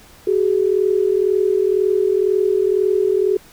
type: tone pair together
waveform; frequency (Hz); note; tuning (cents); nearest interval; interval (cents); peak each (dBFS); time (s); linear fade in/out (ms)
sine; 377.4 / 419.4; F#4 / G#4; +34 / +17; major second; 183; -16 / -17; 0.27-3.37; 5
effects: pink hiss -46 dBFS RMS until 3.52 s